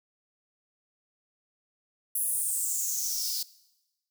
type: noise with high-pass filter sweep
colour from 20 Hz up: blue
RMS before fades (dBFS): -30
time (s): 2.15-3.43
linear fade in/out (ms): 5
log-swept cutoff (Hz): 11000 to 4600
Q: 5.9
effects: noise-tail reverb RT60 1.0 s tail -20 dB re dry